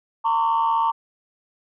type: tone cluster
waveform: sine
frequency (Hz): 911 / 1067 / 1143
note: A#5 / C6 / D6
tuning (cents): -40 / +34 / -47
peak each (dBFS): -18 / -25 / -23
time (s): 0.24-0.92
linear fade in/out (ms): 20
effects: tanh soft clip ceiling -12 dBFS